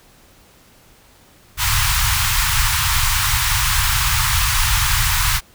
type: band-stop noise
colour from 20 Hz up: pink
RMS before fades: -17 dBFS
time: 1.57-5.41 s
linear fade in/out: 50 ms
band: 130 to 910 Hz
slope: 48 dB/octave
effects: pink hiss -50 dBFS RMS until 5.54 s